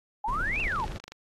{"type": "exponential two-way sweep", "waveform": "sine", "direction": "up then down", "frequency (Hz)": [810, 2794, 810], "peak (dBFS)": -27, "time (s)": [0.24, 0.85], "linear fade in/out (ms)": 5, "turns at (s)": 0.61}
{"type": "noise with tremolo", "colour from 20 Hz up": "brown", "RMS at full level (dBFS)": -33, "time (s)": [0.27, 0.99], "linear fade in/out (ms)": 20, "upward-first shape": "triangle", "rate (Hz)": 16, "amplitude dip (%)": 40}
{"type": "click train", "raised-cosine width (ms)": 0.2, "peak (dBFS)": -24, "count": 15, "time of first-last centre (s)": [0.56, 1.12], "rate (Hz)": 25}
{"effects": ["AAC 32 kbps"]}